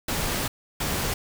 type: noise bursts at uneven times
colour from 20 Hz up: pink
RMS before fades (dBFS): -27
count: 2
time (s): 0.08-0.48 / 0.8-1.14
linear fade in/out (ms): 5
effects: none